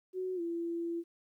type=tone with pitch glide; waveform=sine; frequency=370.9 to 338.2 Hz; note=F#4 to E4; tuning=+4 to +44 cents; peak=-33 dBFS; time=0.13-1.04 s; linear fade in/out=50 ms; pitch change=-160 cents; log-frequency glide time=0.35-0.41 s; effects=12-bit